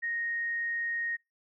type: tone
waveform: sine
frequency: 1864.7 Hz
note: A#6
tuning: in tune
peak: -30 dBFS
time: 0.02-1.17 s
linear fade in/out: 20 ms
effects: noise-tail reverb RT60 0.2 s tail -23 dB re dry